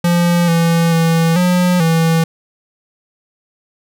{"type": "tone with pitch steps", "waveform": "square", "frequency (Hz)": [173.1, 167.2, 164.9, 179.5, 163.9], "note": ["F3", "E3", "E3", "F3", "E3"], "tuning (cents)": [-15, 25, 1, 48, -10], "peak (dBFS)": -11, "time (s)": [0.04, 2.24], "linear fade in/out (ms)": 5, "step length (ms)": 440, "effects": []}